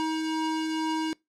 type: tone pair together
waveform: square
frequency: 317 / 953.2 Hz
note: D#4 / A#5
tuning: +32 / +38 cents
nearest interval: octave + perfect fifth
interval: 1906 cents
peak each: -28 / -34 dBFS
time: 0-1.13 s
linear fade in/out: 0 ms
effects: noise-tail reverb RT60 0.2 s tail -24 dB re dry + low-pass 7000 Hz 12 dB/octave